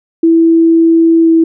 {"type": "tone with pitch glide", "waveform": "sine", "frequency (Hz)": [329.6, 327.1], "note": ["E4", "E4"], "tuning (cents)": [0, -13], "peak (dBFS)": -4, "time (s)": [0.23, 1.44], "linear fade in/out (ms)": 5, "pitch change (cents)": -13, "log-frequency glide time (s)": [1.22, 1.29], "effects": []}